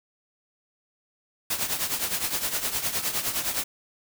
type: noise with tremolo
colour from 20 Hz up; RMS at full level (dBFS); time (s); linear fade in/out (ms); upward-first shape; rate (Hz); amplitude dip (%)
white; -25; 1.5-3.64; 5; triangle; 9.7; 75
effects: none